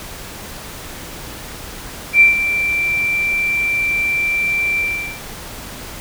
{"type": "tone with ADSR envelope", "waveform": "sine", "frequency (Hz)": 2349, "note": "D7", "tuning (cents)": 0, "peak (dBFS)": -4, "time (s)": [2.13, 5.21], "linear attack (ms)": 74, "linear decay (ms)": 140, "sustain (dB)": -11, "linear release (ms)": 420, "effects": ["pink hiss -32 dBFS RMS until 6 s"]}